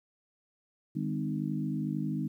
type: harmonic tone with a mistuned harmonic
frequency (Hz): 51.1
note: G#1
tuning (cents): -27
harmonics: 3 / 4 / 5 / 6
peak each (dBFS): -34 / -35 / -36 / -37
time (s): 0.95-2.28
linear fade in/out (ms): 10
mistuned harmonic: 4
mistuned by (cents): -17
effects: 11-bit